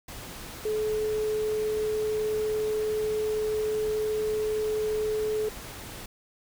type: tone in noise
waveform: sine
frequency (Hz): 429.6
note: A4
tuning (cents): -41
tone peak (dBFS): -25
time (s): 0.65-5.49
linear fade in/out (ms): 5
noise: pink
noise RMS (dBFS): -41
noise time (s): 0.08-6.06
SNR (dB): +13
effects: none